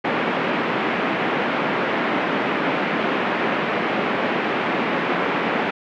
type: band-pass noise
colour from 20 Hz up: pink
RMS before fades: -22 dBFS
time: 0.04-5.71 s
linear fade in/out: 10 ms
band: 200 to 2600 Hz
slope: 24 dB/octave
effects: none